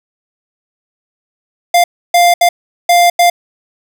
square tone bursts at uneven times, 698.5 Hz, F5, in tune, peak -6 dBFS, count 5, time 1.74-1.84 / 2.14-2.34 / 2.41-2.49 / 2.89-3.1 / 3.19-3.3 s, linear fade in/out 5 ms, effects none

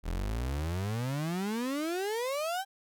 35% pulse exponential sweep, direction up, 39.07 to 800 Hz, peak -29 dBFS, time 0.03-2.65 s, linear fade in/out 50 ms, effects none

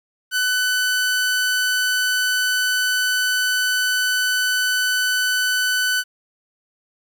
sawtooth tone, 1500 Hz, F#6, 23 cents sharp, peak -14 dBFS, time 0.31-6.04 s, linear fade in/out 50 ms, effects 9-bit

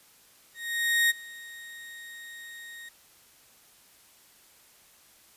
35% pulse tone with ADSR envelope, 1864.7 Hz, A#6, in tune, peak -18 dBFS, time 0.54-2.89 s, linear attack 560 ms, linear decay 22 ms, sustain -22 dB, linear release 5 ms, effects white hiss -58 dBFS RMS until 5.36 s + resampled to 32000 Hz

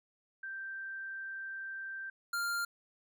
sine / square tone pair in turn, 1568 / 1396.9 Hz, G6 / F6, 0 / 0 cents, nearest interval major second, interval 200 cents, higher first, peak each -39 / -33 dBFS, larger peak second, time 0.43-2.1 / 2.33-2.65 s, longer first, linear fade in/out 5 ms, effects none

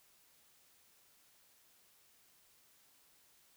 silence, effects white hiss -68 dBFS RMS until 3.56 s

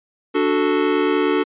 square chord, D major, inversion none, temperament equal, 293.7 / 370 / 440 Hz, D4 / F#4 / A4, 0 / 0 / 0 cents, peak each -21 dBFS, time 0.34-1.44 s, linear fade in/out 20 ms, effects resampled to 8000 Hz

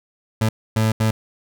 30% pulse tone bursts at uneven times, 110 Hz, A2, in tune, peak -13 dBFS, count 3, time 0.41-0.49 / 0.76-0.92 / 1-1.11 s, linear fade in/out 5 ms, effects none

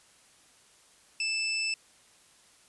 25% pulse tone, 2637 Hz, E7, in tune, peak -24 dBFS, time 1.2-1.74 s, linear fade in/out 2 ms, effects white hiss -60 dBFS RMS until 2.68 s + resampled to 24000 Hz

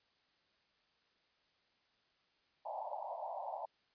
white band-pass noise, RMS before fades -43 dBFS, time 2.65-3.66 s, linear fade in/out 10 ms, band 580 to 950 Hz, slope 96 dB/octave, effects white hiss -75 dBFS RMS until 3.94 s + resampled to 11025 Hz

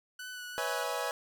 sawtooth tone with vibrato, 1486 Hz, F#6, 7 cents sharp, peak -37 dBFS, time 0.19-0.84 s, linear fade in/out 5 ms, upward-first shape sine, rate 2.7 Hz, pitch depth 18 cents each way
25% pulse chord, C# minor seventh, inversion third, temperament equal with one note detuned, 493.9 / 554.4 / 649.8 / 830.6 Hz, B4 / C#5 / E5 / G#5, 0 / 0 / -25 / 0 cents, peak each -34 dBFS, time 0.58-1.11 s, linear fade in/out 0 ms
effects none

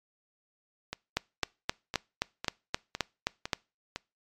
two click trains, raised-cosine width 0.2 ms, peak -17 / -9 dBFS, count 7 / 10, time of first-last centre 0.93-3.96 / 1.17-3.532 s, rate 1.98 / 3.81 Hz, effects noise-tail reverb RT60 0.3 s tail -25 dB re dry + MP3 96 kbps

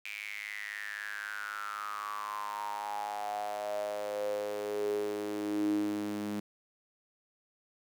sawtooth tone with high-pass filter sweep, 103.83 Hz, G#2, in tune, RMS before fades -36 dBFS, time 0.05-6.4 s, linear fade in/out 5 ms, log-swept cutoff 2400 to 240 Hz, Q 10, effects 10-bit

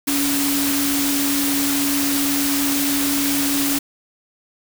sine tone in noise, 281.3 Hz, C#4, 26 cents sharp, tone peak -20 dBFS, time 0.07-3.79 s, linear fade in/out 10 ms, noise white, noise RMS -22 dBFS, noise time 0.07-3.79 s, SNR -1 dB, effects none

